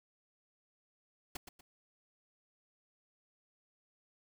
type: noise with echo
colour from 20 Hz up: pink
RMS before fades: -41 dBFS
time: 1.35-1.37 s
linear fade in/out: 5 ms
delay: 120 ms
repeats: 2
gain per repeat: -9 dB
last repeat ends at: 1.61 s
effects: none